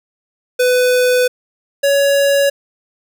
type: tone pair in turn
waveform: square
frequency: 499.4 / 560.6 Hz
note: B4 / C#5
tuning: +19 / +19 cents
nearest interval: major second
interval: 200 cents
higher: second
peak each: -11 dBFS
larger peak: neither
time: 0.59-1.28 / 1.83-2.5 s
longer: first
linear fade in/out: 10 ms
effects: none